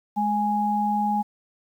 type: tone pair together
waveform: sine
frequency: 209.9 / 830.6 Hz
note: G#3 / G#5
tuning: +19 / 0 cents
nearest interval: 2 octaves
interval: 2381 cents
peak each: -25 / -22 dBFS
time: 0.16-1.23 s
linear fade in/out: 20 ms
effects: 9-bit